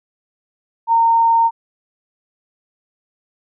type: tone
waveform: sine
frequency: 918 Hz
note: A#5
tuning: 27 cents flat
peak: -10 dBFS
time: 0.87-1.51 s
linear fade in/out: 50 ms
effects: none